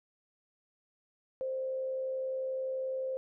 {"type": "tone with frequency modulation", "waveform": "sine", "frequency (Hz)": 523.3, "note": "C5", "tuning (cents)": 0, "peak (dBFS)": -32, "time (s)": [1.41, 3.17], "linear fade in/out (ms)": 0, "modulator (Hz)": 71.5, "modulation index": 0.23, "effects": []}